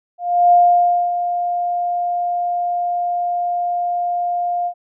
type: tone with ADSR envelope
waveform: sine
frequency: 704 Hz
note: F5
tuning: 14 cents sharp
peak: -7 dBFS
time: 0.18-4.74 s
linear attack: 340 ms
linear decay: 590 ms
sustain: -10 dB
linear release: 76 ms
effects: none